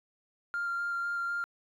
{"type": "tone with vibrato", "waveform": "triangle", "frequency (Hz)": 1393, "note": "F6", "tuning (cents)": -5, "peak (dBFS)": -27, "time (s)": [0.54, 1.44], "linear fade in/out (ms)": 0, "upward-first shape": "square", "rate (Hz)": 4, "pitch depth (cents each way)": 9, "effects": ["tanh soft clip ceiling -27 dBFS"]}